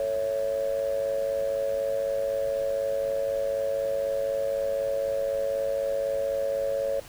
sine tone with amplitude modulation, 554.4 Hz, C#5, in tune, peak -20 dBFS, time 0-7 s, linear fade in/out 2 ms, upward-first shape sine, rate 104 Hz, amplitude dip 80%, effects tanh soft clip ceiling -18 dBFS + pink hiss -47 dBFS RMS until 7.08 s

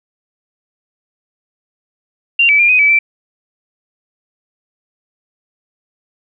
sine tone with pitch steps, 2772 / 2301 / 2397 / 2503 / 2297 / 2336 Hz, F7 / D7 / D7 / D#7 / D7 / D7, -14 / -36 / +35 / +10 / -39 / -10 cents, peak -7 dBFS, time 2.39-2.99 s, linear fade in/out 5 ms, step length 100 ms, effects none

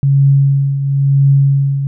sine tone with tremolo, 138.59 Hz, C#3, in tune, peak -5 dBFS, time 0.03-1.87 s, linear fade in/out 0 ms, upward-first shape triangle, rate 0.98 Hz, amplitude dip 65%, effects none

